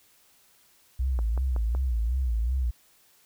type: tone with vibrato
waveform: sine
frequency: 60.3 Hz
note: B1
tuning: 41 cents flat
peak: -23 dBFS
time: 0.99-2.71 s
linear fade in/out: 10 ms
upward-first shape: sine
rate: 2.7 Hz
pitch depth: 160 cents each way
type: click train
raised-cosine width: 1 ms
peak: -24 dBFS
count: 4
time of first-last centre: 1.19-1.75 s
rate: 5.36 Hz
effects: white hiss -61 dBFS RMS until 3.25 s